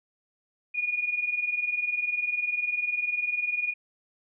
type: tone pair together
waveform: sine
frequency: 2429 / 2449 Hz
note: D#7 / D#7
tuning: -42 / -28 cents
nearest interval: unison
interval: 14 cents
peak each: -31 / -27 dBFS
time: 0.74-3.74 s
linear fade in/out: 20 ms
effects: none